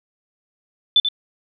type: tone with echo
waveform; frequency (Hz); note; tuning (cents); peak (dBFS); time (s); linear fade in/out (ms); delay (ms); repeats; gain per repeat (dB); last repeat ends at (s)
sine; 3515; A7; -2; -10; 0.96-1; 2; 87; 1; -7; 1.087
effects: none